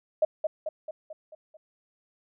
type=tone with echo; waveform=sine; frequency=622.3 Hz; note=D#5; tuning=in tune; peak=-18 dBFS; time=0.22-0.25 s; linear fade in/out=5 ms; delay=220 ms; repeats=6; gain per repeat=-5 dB; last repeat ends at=1.57 s; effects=none